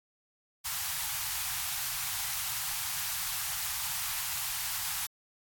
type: band-stop noise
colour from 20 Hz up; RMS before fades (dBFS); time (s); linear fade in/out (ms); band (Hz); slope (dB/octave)
white; -34; 0.64-5.07; 20; 150 to 740; 48
effects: AAC 64 kbps